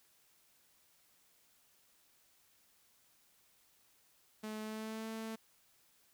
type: tone with pitch glide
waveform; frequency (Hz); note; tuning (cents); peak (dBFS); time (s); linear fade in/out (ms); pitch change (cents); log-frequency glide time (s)
sawtooth; 215.7 to 222.4; A3 to A3; -34 to +19; -37; 4.43-5.36; 10; +53; 4.61-5.08
effects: white hiss -70 dBFS RMS until 6.13 s